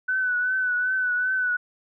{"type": "tone with vibrato", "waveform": "sine", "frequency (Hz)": 1498, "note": "F#6", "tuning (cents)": 21, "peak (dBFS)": -21, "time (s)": [0.08, 1.57], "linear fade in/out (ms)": 10, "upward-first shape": "triangle", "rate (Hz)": 2.6, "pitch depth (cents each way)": 45, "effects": []}